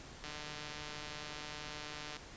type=click train; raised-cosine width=0.2 ms; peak=-27 dBFS; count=290; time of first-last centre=0.24-2.167 s; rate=150 Hz; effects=pink hiss -52 dBFS RMS until 2.36 s + resampled to 16000 Hz